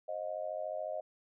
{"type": "tone with amplitude modulation", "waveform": "sine", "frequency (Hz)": 622.3, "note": "D#5", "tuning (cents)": 0, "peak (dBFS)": -31, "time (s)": [0.08, 1.01], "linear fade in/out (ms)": 10, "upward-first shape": "sine", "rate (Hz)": 94, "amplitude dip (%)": 100, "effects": []}